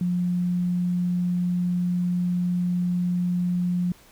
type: tone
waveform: sine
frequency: 177.7 Hz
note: F3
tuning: 30 cents sharp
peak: -21 dBFS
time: 0.01-3.92 s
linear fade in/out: 2 ms
effects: pink hiss -53 dBFS RMS until 4.11 s